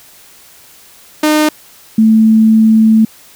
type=tone pair in turn; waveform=sawtooth / sine; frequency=305.2 / 220.5 Hz; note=D#4 / A3; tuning=-33 / +4 cents; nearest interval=tritone; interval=563 cents; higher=first; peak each=-4 dBFS; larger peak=neither; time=1.23-1.49 / 1.98-3.05 s; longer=second; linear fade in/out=5 ms; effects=white hiss -41 dBFS RMS until 3.35 s